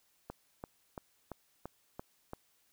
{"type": "click train", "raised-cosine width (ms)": 1, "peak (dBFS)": -27, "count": 7, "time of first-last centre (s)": [0.3, 2.334], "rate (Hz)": 2.95, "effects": ["white hiss -72 dBFS RMS until 2.72 s"]}